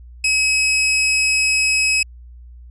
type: tone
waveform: sawtooth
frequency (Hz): 2550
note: D#7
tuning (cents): +42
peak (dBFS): -11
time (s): 0.24-2.03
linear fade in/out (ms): 5
effects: added 60 Hz sine -37 dBFS peak until 2.7 s + resampled to 24000 Hz